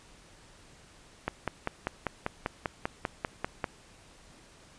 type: click train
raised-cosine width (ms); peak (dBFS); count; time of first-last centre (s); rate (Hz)
0.5; -14; 13; 1.28-3.642; 5.08
effects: pink hiss -56 dBFS RMS until 4.78 s + resampled to 22050 Hz